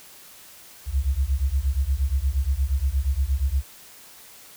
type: beating tone pair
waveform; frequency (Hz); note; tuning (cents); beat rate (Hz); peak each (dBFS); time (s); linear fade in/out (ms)
sine; 63.8 / 72.3; C2 / D2; -43 / -27; 8.5; -23; 0.86-3.64; 50
effects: white hiss -47 dBFS RMS until 4.56 s